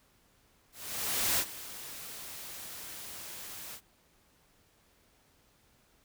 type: noise with ADSR envelope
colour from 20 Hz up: white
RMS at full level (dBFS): -28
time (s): 0.72-3.81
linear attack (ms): 670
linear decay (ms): 57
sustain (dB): -16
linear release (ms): 67
effects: pink hiss -67 dBFS RMS until 6.04 s